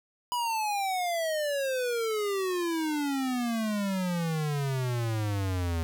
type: exponential sweep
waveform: square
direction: down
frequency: 987.8 to 81 Hz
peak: -28 dBFS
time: 0.32-5.83 s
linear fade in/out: 0 ms
effects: none